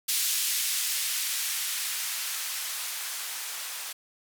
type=noise with band-pass filter sweep; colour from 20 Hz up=violet; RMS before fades=-31 dBFS; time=0.08-3.93 s; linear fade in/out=10 ms; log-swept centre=2900 to 810 Hz; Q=0.73; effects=none